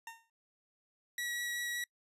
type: tone with exponential decay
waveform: 20% pulse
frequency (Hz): 914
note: A#5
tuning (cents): -34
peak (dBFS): -36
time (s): 0.07-0.3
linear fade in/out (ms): 2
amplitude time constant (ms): 48
type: tone with vibrato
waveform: sawtooth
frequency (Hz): 1925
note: B6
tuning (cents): -45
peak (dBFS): -32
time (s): 1.18-1.84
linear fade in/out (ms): 2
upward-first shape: sine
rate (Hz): 5.3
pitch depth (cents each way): 8
effects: noise-tail reverb RT60 0.1 s tail -26 dB re dry + resampled to 32000 Hz

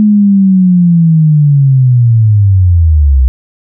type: linear sweep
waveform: sine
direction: down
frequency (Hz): 213.5 to 61.74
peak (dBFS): -3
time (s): 0-3.28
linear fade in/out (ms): 0
effects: none

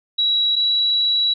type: tone pair in turn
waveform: sine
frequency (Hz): 3888 / 3909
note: B7 / B7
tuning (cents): -28 / -19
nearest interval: unison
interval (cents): 9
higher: second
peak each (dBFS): -15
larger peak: neither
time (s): 0.18-0.56 / 0.56-1.34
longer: second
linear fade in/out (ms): 10
effects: none

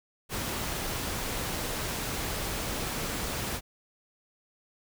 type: noise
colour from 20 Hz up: pink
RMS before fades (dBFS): -33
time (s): 0.29-3.61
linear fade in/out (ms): 50
effects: none

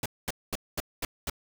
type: noise bursts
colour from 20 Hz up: pink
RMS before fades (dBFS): -31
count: 6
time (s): 0.03-1.298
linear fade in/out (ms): 2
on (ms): 28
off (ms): 220
effects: none

